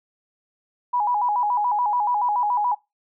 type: tone with vibrato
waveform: sine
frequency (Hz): 903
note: A5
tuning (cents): +45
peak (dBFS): -19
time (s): 0.93-2.75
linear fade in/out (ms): 10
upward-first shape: square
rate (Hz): 7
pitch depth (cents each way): 140
effects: noise-tail reverb RT60 0.2 s tail -20 dB re dry